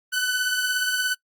sawtooth beating tone pair, 1497 / 1514 Hz, F#6 / F#6, +20 / +39 cents, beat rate 17 Hz, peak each -19 / -26 dBFS, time 0.12-1.15 s, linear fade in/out 20 ms, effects noise-tail reverb RT60 0.1 s tail -23 dB re dry + Opus 48 kbps

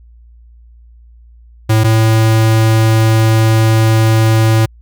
square tone pair in turn, 110 / 111.21 Hz, A2 / A2, 0 / +19 cents, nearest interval unison, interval 19 cents, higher second, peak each -8 dBFS, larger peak neither, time 1.69-1.84 / 1.84-4.66 s, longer second, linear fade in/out 10 ms, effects added 58 Hz sine -38 dBFS peak until 4.81 s

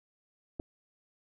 clicks, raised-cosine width 2 ms, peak -30 / -23 dBFS, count 2, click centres 0.596 / 0.599 s, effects none

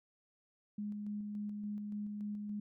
sine tone with tremolo, 207.7 Hz, G#3, in tune, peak -37 dBFS, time 0.78-2.6 s, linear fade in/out 5 ms, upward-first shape square, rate 3.5 Hz, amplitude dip 25%, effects none

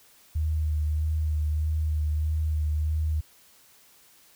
sine tone with vibrato, 77 Hz, D#2, 17 cents flat, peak -23 dBFS, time 0.35-3.21 s, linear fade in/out 10 ms, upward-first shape sine, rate 1.6 Hz, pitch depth 24 cents each way, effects white hiss -57 dBFS RMS until 4.35 s

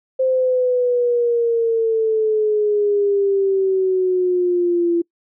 sine exponential sweep, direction down, 523.3 to 339 Hz, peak -14 dBFS, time 0.19-5.02 s, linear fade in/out 10 ms, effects noise-tail reverb RT60 0.1 s tail -25 dB re dry

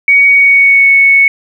sine tone with pitch glide, 2246 to 2213 Hz, C#7 to C#7, +22 to -3 cents, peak -3 dBFS, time 0.08-1.28 s, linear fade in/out 2 ms, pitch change -25 cents, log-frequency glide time 0.29-0.9 s, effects 7-bit

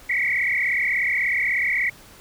sine tone with frequency modulation, 2098 Hz, C7, 4 cents sharp, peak -19 dBFS, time 0.09-1.9 s, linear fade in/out 10 ms, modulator 36.5 Hz, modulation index 4.8, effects pink hiss -47 dBFS RMS until 2.2 s

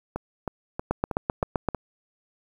two click trains, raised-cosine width 1 ms, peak -9 / -15 dBFS, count 7 / 6, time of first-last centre 0.91-1.687 / 0.16-1.747 s, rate 7.72 / 3.15 Hz, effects 8-bit

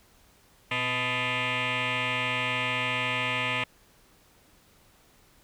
sine tone with frequency modulation, 120.8 Hz, B2, 38 cents flat, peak -24 dBFS, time 0.71-3.64 s, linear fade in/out 5 ms, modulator 376 Hz, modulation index 7.7, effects tanh soft clip ceiling -23 dBFS + pink hiss -60 dBFS RMS until 5.43 s

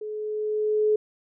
sine tone with level ramp, 426.5 Hz, G#4, 46 cents sharp, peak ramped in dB -31 to -17 dBFS, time 0.01-0.96 s, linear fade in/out 5 ms, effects none

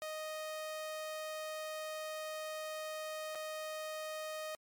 sawtooth tone with dropouts, 622.3 Hz, D#5, in tune, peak -36 dBFS, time 0.02-4.55 s, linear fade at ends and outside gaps 0 ms, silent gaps 3.35-3.355 s, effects MP3 96 kbps

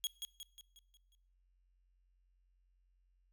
sawtooth tone with echo, 3303 Hz, G#7, 10 cents flat, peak -31 dBFS, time 0.04-0.07 s, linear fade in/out 0 ms, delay 180 ms, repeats 6, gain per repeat -6 dB, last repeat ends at 1.15 s, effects noise-tail reverb RT60 0.8 s tail -23 dB re dry + added 45 Hz sine -70 dBFS peak until 3.32 s

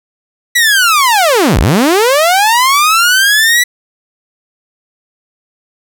sawtooth linear two-way sweep, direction down then up, 1975.5 to 37.19 to 1975.5 Hz, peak -3 dBFS, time 0.55-3.64 s, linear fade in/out 10 ms, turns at 1.59 s, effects none

